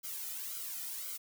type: noise with flanger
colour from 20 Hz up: blue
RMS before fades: -41 dBFS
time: 0.03-1.18 s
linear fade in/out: 20 ms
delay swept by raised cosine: 1.1 to 1.84 ms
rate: 1.9 Hz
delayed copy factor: -1
effects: none